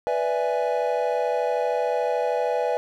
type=chord; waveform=triangle; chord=E dominant seventh; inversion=second; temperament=equal; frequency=493.9 / 587.3 / 659.3 / 830.6 Hz; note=B4 / D5 / E5 / G#5; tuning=0 / 0 / 0 / 0 cents; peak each=-23 / -26 / -26 / -26 dBFS; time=0.07-2.77 s; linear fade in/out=0 ms; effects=none